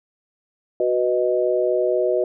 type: chord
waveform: sine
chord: B major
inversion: second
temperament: equal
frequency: 370 / 493.9 / 622.3 Hz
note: F#4 / B4 / D#5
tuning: 0 / 0 / 0 cents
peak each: -21 / -22 / -21 dBFS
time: 0.8-2.24 s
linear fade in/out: 2 ms
effects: none